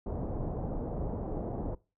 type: low-pass noise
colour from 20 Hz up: pink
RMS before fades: -35 dBFS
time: 0.06-1.75 s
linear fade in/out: 5 ms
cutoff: 740 Hz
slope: 24 dB/octave
effects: noise-tail reverb RT60 0.3 s tail -22 dB re dry